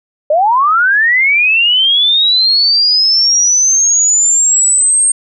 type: linear sweep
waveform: sine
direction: up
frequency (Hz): 576 to 8610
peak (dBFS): -7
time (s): 0.3-5.12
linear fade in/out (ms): 5
effects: none